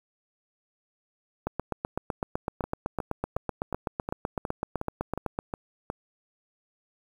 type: two click trains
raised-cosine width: 1 ms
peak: -14 / -17 dBFS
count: 32 / 10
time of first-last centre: 1.47-5.389 / 2.64-5.901 s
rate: 7.91 / 2.76 Hz
effects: 8-bit